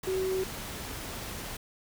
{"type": "tone in noise", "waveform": "sine", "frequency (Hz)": 377.2, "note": "F#4", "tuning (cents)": 33, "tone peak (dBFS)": -27, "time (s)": [0.07, 0.44], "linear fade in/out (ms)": 5, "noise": "pink", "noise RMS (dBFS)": -39, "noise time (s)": [0.03, 1.57], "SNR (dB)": 9, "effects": []}